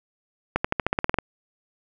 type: accelerating click train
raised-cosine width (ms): 0.5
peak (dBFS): -6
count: 11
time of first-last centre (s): 0.56-1.187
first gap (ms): 85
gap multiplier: 0.93
effects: none